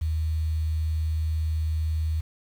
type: tone with quantisation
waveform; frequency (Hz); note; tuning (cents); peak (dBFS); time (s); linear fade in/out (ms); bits
sine; 79; D#2; +27; -23; 0.01-2.21; 10; 8
effects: none